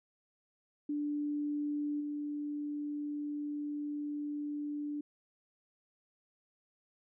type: tone with level steps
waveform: sine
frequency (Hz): 293.7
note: D4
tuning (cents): 0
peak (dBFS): -32 / -35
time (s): 0.89-5.01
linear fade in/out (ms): 5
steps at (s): 2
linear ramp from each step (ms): 10
effects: none